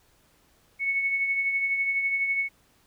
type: tone with tremolo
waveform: sine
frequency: 2210 Hz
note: C#7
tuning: 6 cents flat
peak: -21 dBFS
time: 0.79-2.49 s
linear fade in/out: 50 ms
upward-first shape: triangle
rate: 12 Hz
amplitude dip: 50%
effects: pink hiss -63 dBFS RMS until 2.86 s